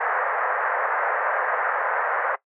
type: band-pass noise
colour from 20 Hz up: white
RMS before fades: -24 dBFS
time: 0-2.36 s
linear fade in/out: 10 ms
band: 490 to 1800 Hz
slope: 48 dB/octave
effects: noise-tail reverb RT60 0.1 s tail -18 dB re dry